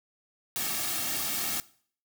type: noise with comb filter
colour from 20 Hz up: white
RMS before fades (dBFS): -31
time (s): 0.56-1.6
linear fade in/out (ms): 0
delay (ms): 2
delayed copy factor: -0.7
effects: noise-tail reverb RT60 0.5 s tail -19 dB re dry